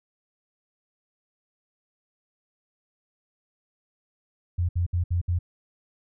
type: tone bursts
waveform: sine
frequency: 87.6 Hz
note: F2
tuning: 6 cents sharp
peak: -21 dBFS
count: 5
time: 4.58-5.39 s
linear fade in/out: 10 ms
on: 110 ms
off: 65 ms
effects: none